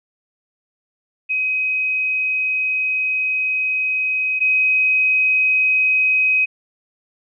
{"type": "tone pair in turn", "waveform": "sine", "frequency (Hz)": [2526, 2526], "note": ["D#7", "D#7"], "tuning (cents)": [26, 26], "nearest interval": "unison", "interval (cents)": 0, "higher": "neither", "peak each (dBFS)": [-17, -13], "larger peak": "second", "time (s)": [[1.29, 4.4], [4.4, 6.46]], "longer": "first", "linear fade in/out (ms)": 20, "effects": []}